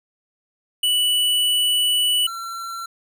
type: tone pair in turn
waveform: square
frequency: 2960 / 1355.6 Hz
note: F#7 / E6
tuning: 0 / +48 cents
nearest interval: octave + major second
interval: 1352 cents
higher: first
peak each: -17 / -29 dBFS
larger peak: first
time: 0.83-2.27 / 2.27-2.86 s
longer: first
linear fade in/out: 5 ms
effects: none